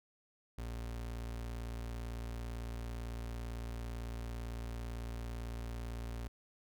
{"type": "tone", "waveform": "35% pulse", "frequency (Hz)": 57.9, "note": "A#1", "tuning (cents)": -11, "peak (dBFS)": -38, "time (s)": [0.58, 6.28], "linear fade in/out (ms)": 5, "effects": []}